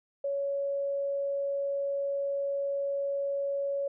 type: tone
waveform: sine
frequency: 559 Hz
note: C#5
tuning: 14 cents sharp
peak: -28 dBFS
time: 0.24-3.88 s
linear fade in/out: 5 ms
effects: none